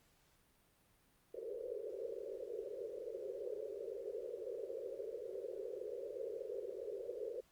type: band-pass noise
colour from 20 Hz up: pink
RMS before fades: -45 dBFS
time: 1.34-7.41 s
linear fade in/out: 5 ms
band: 380 to 550 Hz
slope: 96 dB/octave
effects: pink hiss -72 dBFS RMS until 7.51 s + Opus 48 kbps